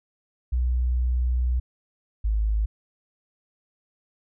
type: tone pair in turn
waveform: sine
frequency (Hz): 61.74 / 53.24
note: B1 / G#1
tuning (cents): 0 / +44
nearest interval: minor third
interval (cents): 256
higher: first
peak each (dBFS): -20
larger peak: neither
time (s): 0.52-1.6 / 2.24-2.66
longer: first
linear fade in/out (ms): 10
effects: none